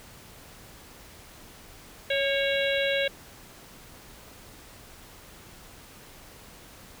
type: harmonic tone with a mistuned harmonic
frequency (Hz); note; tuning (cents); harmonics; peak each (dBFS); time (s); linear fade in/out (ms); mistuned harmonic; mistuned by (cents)
554.4; C#5; 0; 1 / 3 / 4 / 5 / 6 / 7; -26 / -31 / -32 / -33 / -34 / -34; 2.1-3.08; 5; 3; -38
effects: pink hiss -49 dBFS RMS until 7 s